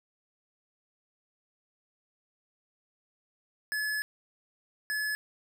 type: tone bursts at uneven times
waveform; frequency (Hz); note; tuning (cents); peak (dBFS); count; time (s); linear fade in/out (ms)
square; 1711; A6; -49; -30; 2; 3.72-4.02 / 4.9-5.15; 0
effects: none